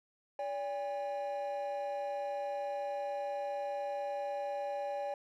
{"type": "tone pair together", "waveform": "triangle", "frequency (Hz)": [573, 808.9], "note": ["D5", "G#5"], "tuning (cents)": [-43, -46], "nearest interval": "tritone", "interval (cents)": 597, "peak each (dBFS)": [-34, -36], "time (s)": [0.39, 5.14], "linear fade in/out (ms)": 2, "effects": ["tanh soft clip ceiling -28 dBFS"]}